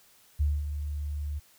sine tone with ADSR envelope, 73.4 Hz, D2, in tune, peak -21 dBFS, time 0.39-1.4 s, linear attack 19 ms, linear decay 220 ms, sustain -9 dB, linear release 22 ms, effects white hiss -60 dBFS RMS until 1.58 s

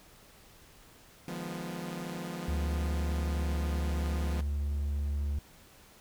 sawtooth chord, F half-diminished seventh, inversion third, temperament equal with one note detuned, 153.07 / 174.61 / 207.7 / 246.9 Hz, Eb3 / F3 / Ab3 / Cb4, -28 / 0 / 0 / 0 cents, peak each -41 / -35 / -41 / -39 dBFS, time 1.28-4.41 s, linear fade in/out 2 ms
triangle tone with pitch glide, 72.8 to 71.92 Hz, D2 to D2, -15 to -36 cents, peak -27 dBFS, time 2.48-5.39 s, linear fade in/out 5 ms, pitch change -21 cents, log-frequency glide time 3.22-3.63 s
effects pink hiss -57 dBFS RMS until 6 s

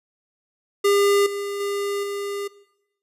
square tone with level steps, 403 Hz, G4, 48 cents sharp, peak -16 / -27 / -24 / -27 dBFS, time 0.84-2.48 s, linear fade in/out 10 ms, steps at 1.26 / 1.6 / 2.03 s, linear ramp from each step 5 ms, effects noise-tail reverb RT60 0.9 s tail -19 dB re dry + resampled to 32000 Hz

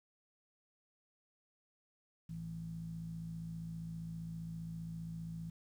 15% pulse tone with low-pass filter, 55.1 Hz, A1, 3 cents sharp, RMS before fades -44 dBFS, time 2.29-5.5 s, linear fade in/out 5 ms, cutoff 160 Hz, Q 8.5, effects 11-bit

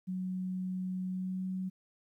sine tone with pitch glide, 185 to 186.83 Hz, F#3 to F#3, 0 to +17 cents, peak -33 dBFS, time 0.07-1.7 s, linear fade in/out 20 ms, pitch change +17 cents, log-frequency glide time 1.09-1.46 s, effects 12-bit

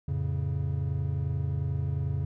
triangle chord, F augmented, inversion none, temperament equal, 87.31 / 110 / 138.59 Hz, F2 / A2 / C#3, 0 / 0 / 0 cents, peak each -29 / -33 / -28 dBFS, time 0.08-2.25 s, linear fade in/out 5 ms, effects none

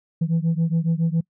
sine beating tone pair, 162.1 / 169.3 Hz, E3 / E3, -29 / +46 cents, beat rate 7.2 Hz, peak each -19 / -20 dBFS, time 0.21-1.21 s, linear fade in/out 10 ms, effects noise-tail reverb RT60 0.1 s tail -26 dB re dry + tanh soft clip ceiling -15 dBFS

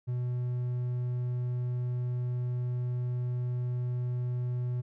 triangle tone, 123.47 Hz, B2, in tune, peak -27 dBFS, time 0.07-4.82 s, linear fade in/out 20 ms, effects none

